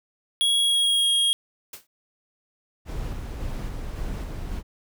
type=tone with pitch glide; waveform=square; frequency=3322 to 3267 Hz; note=G#7 to G#7; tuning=0 to -29 cents; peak=-19 dBFS; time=0.41-1.33 s; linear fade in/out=0 ms; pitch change=-29 cents; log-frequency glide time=0.59-1.09 s
type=noise with exponential decay; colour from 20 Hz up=white; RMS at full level=-34 dBFS; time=1.73-1.87 s; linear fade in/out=5 ms; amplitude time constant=30 ms
type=noise with tremolo; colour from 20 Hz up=brown; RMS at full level=-30 dBFS; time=2.85-4.63 s; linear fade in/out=50 ms; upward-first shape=square; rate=1.8 Hz; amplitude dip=25%
effects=none